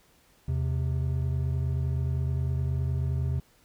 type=tone pair together; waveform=triangle; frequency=81.18 / 130.81 Hz; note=E2 / C3; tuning=-26 / 0 cents; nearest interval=minor sixth; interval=826 cents; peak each=-26 dBFS; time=0.48-3.4 s; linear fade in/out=5 ms; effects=pink hiss -62 dBFS RMS until 3.64 s